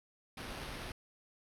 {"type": "noise with sample-and-hold", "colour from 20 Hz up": "pink", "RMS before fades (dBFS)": -44, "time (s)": [0.37, 0.92], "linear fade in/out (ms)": 5, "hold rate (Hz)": 7350, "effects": ["low-pass 12000 Hz 12 dB/octave"]}